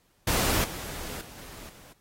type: noise with level steps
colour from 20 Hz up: pink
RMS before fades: -26 / -38 / -47 / -45 / -52 dBFS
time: 0.27-1.93 s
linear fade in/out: 5 ms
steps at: 0.64 / 1.21 / 1.38 / 1.69 s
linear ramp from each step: 2 ms
effects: pink hiss -67 dBFS RMS until 2 s + AAC 48 kbps